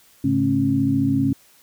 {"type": "tone cluster", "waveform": "sine", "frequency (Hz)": [105.9, 139.1, 217, 272.3], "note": ["G#2", "C#3", "A3", "C#4"], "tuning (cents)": [34, 6, -24, -31], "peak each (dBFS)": [-26, -24, -26, -18], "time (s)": [0.24, 1.33], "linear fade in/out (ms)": 5, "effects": ["white hiss -54 dBFS RMS until 1.62 s"]}